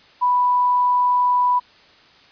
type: tone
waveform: sine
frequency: 987.8 Hz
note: B5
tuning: in tune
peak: -14 dBFS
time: 0.21-1.6 s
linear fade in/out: 20 ms
effects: white hiss -50 dBFS RMS until 2.31 s + resampled to 11025 Hz